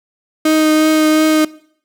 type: tone with vibrato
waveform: 35% pulse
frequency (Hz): 311.1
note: D#4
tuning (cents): 0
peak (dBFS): -8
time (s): 0.45-1.45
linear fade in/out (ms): 5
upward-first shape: triangle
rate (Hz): 2.8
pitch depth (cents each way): 13
effects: noise-tail reverb RT60 0.6 s tail -21 dB re dry

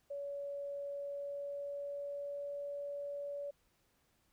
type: tone with pitch glide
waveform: sine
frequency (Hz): 566 to 570.9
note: C#5 to D5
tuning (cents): +36 to -49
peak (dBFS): -39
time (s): 0.1-3.51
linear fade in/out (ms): 10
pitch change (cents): +15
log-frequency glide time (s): 0.85-2.58
effects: pink hiss -75 dBFS RMS until 4.32 s

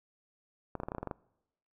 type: clicks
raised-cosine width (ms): 1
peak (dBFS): -22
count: 10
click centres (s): 0.753 / 0.801 / 0.834 / 0.885 / 0.919 / 0.949 / 0.983 / 1.03 / 1.073 / 1.112
effects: noise-tail reverb RT60 0.9 s tail -24 dB re dry

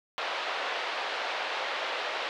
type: band-pass noise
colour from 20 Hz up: pink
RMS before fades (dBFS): -33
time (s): 0.18-2.29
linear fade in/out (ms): 0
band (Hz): 520 to 3900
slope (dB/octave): 24
effects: none

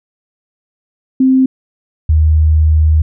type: tone pair in turn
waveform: sine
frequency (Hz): 261.6 / 77.92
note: C4 / D#2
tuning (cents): 0 / +3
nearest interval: octave + major sixth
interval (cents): 2097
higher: first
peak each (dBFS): -6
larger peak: neither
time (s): 1.2-1.46 / 2.09-3.02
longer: second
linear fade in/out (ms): 5
effects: none

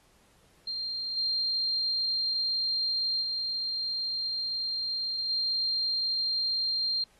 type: tone with level steps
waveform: sine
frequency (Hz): 4186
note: C8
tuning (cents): 0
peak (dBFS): -31 / -26 / -29 / -26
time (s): 0.67-7.04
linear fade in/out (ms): 5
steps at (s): 1.16 / 3.21 / 5.28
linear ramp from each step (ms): 20
effects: pink hiss -64 dBFS RMS until 7.19 s + AAC 32 kbps

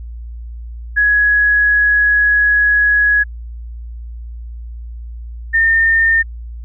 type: tone pair in turn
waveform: sine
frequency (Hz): 1674 / 1815.7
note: G#6 / A#6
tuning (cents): +13 / -46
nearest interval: minor second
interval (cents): 141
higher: second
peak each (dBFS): -9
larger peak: neither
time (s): 0.96-3.24 / 5.53-6.23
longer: first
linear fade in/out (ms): 20
effects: added 58 Hz sine -26 dBFS peak until 6.64 s

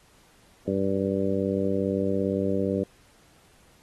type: harmonic tone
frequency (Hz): 97.6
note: G2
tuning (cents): -7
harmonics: 1 / 2 / 3 / 4 / 5 / 6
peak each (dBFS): -34 / -28 / -30 / -30 / -29 / -33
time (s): 0.67-2.84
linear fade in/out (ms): 10
effects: pink hiss -59 dBFS RMS until 3.82 s + AAC 32 kbps

